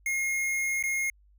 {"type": "tone with dropouts", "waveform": "square", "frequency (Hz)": 2147, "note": "C7", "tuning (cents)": 44, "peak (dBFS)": -27, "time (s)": [0.06, 1.1], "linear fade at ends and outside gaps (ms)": 2, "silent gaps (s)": [0.827, 0.837], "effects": ["added 50 Hz sine -57 dBFS peak until 1.38 s"]}